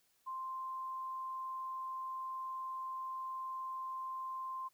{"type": "tone", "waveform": "sine", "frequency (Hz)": 1046.5, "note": "C6", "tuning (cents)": 0, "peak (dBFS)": -39, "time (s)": [0.26, 4.69], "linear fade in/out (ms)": 20, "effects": ["white hiss -74 dBFS RMS until 4.73 s"]}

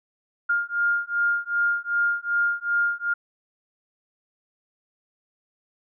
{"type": "beating tone pair", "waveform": "sine", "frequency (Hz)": [1408, 1410.6], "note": ["F6", "F6"], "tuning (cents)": [14, 17], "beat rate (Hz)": 2.6, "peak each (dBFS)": -24, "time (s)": [0.49, 3.14], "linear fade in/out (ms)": 10, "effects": []}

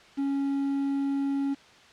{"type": "tone with quantisation", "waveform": "triangle", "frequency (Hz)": 277.2, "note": "C#4", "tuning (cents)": 0, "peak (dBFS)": -23, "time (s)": [0.17, 1.55], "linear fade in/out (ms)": 20, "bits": 8, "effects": ["white hiss -53 dBFS RMS until 1.92 s", "low-pass 4000 Hz 12 dB/octave"]}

